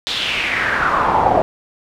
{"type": "noise with band-pass filter sweep", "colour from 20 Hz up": "brown", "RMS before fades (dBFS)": -17, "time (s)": [0.07, 1.42], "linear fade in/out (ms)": 0, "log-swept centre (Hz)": [3900, 650], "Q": 4.1, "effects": []}